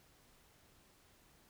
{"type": "silence", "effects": ["pink hiss -67 dBFS RMS until 1.49 s"]}